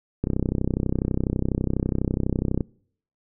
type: click train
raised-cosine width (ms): 3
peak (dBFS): -10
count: 77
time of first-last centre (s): 0.24-2.608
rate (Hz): 32.1
effects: noise-tail reverb RT60 0.6 s tail -24 dB re dry